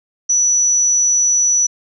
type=tone; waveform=sine; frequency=5920 Hz; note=F#8; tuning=in tune; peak=-11 dBFS; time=0.29-1.67 s; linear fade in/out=10 ms; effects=none